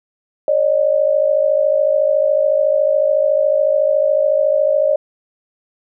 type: tone pair together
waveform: sine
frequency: 554.4 / 608.3 Hz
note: C#5 / D#5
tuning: 0 / -39 cents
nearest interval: major second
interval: 161 cents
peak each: -15 / -14 dBFS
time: 0.48-4.96 s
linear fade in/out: 2 ms
effects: none

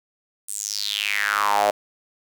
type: tone with high-pass filter sweep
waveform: sawtooth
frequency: 103 Hz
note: G#2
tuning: 14 cents flat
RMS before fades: -23 dBFS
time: 0.48-1.71 s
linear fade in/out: 10 ms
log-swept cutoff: 9300 to 600 Hz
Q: 5.8
effects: none

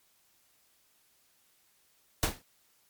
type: noise with exponential decay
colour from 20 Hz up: pink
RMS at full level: -23 dBFS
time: 2.23-2.42 s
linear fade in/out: 0 ms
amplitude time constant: 40 ms
effects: white hiss -68 dBFS RMS until 2.89 s + MP3 96 kbps

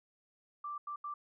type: tone bursts at uneven times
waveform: sine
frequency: 1174.7 Hz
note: D6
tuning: in tune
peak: -38 dBFS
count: 3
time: 0.64-0.78 / 0.87-0.96 / 1.04-1.14 s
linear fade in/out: 5 ms
effects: none

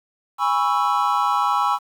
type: chord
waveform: triangle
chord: C# minor seventh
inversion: second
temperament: equal with one note detuned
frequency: 822.5 / 987.8 / 1108.7 / 1318.5 Hz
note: G#5 / B5 / C#6 / E6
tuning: -17 / 0 / 0 / 0 cents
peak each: -21 dBFS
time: 0.38-1.79 s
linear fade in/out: 50 ms
effects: 8-bit

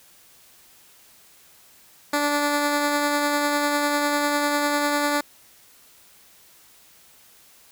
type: tone with tremolo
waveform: 10% pulse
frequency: 291.2 Hz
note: D4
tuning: 15 cents flat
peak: -11 dBFS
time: 2.13-5.21 s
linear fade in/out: 5 ms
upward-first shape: sine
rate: 10 Hz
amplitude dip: 25%
effects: white hiss -53 dBFS RMS until 7.71 s

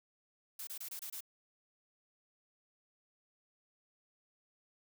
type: noise bursts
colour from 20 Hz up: blue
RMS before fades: -44 dBFS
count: 6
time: 0.59-1.207 s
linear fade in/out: 5 ms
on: 82 ms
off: 25 ms
effects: none

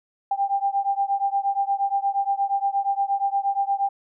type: beating tone pair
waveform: sine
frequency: 790 / 798.5 Hz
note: G5 / G5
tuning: +13 / +32 cents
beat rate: 8.5 Hz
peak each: -23 / -24 dBFS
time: 0.31-3.89 s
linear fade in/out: 5 ms
effects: none

